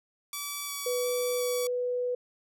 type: tone with vibrato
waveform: 5% pulse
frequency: 1145 Hz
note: D6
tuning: 44 cents flat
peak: -22 dBFS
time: 0.33-1.67 s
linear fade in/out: 2 ms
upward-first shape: square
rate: 1.4 Hz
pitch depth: 9 cents each way
type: tone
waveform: sine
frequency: 493.9 Hz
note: B4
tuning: in tune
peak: -27 dBFS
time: 0.86-2.15 s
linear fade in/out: 5 ms
effects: none